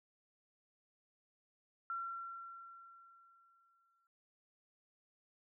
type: tone with exponential decay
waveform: sine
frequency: 1362 Hz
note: F6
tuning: 44 cents flat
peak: -37 dBFS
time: 1.9-4.07 s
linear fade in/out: 1 ms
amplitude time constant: 470 ms
effects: none